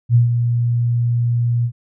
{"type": "tone with ADSR envelope", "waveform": "sine", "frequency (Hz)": 119.2, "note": "A#2", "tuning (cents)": 39, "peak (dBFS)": -7, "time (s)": [0.09, 1.72], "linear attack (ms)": 61, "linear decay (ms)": 130, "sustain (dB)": -7, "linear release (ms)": 74, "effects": []}